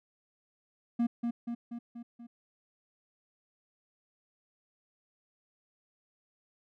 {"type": "tone with echo", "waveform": "triangle", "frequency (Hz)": 236, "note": "A#3", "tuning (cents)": 22, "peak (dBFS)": -23, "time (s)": [0.99, 1.07], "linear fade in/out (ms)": 10, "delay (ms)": 240, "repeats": 5, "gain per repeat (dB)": -4, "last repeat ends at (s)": 2.27, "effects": []}